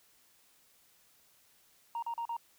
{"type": "tone bursts", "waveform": "sine", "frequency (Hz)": 932.3, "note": "A#5", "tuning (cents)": 0, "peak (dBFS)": -32, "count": 4, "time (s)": [1.95, 2.367], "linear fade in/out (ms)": 2, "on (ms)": 75, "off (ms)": 39, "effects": ["tanh soft clip ceiling -31 dBFS", "white hiss -66 dBFS RMS until 2.58 s"]}